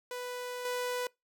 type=tone with level steps; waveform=sawtooth; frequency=494.7 Hz; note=B4; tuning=3 cents sharp; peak=-33 / -28 dBFS; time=0.11-1.07 s; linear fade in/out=2 ms; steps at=0.65 s; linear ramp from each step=2 ms; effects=noise-tail reverb RT60 0.2 s tail -24 dB re dry